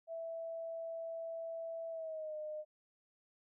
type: tone with pitch glide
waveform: sine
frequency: 659.3 to 611.6 Hz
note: E5 to D#5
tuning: 0 to -30 cents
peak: -40 dBFS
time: 0.07-2.65 s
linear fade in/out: 50 ms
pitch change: -130 cents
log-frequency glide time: 1.9-2.36 s
effects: none